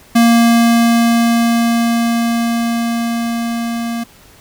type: tone with level ramp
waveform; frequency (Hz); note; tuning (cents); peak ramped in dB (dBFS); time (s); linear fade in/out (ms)
square; 232.9; A#3; -1; -7 to -19; 0.15-4.04; 10
effects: pink hiss -44 dBFS RMS until 4.4 s